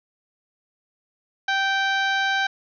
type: harmonic tone with a mistuned harmonic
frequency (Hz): 780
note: G5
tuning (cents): -9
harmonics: 1 / 2 / 3 / 4 / 5 / 6 / 7 / 8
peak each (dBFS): -25 / -22 / -32 / -32 / -31 / -41 / -43 / -43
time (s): 1.48-2.47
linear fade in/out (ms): 5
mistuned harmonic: 8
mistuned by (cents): -23
effects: none